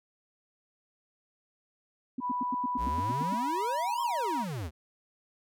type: tone bursts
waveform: sine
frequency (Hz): 254.7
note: C4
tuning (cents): -46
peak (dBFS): -30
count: 11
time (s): 2.18-3.344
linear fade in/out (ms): 5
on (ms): 24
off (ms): 90
type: tone with pitch glide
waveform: sine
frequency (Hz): 987.8 to 952.5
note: B5 to A#5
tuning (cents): 0 to +37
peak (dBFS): -29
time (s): 2.2-4.46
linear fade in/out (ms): 50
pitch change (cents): -63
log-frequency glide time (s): 2.92-3.98
type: exponential two-way sweep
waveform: square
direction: up then down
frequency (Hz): 51.91 to 1100 to 69.8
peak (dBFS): -34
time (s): 2.77-4.71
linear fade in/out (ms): 50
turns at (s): 4.02
effects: none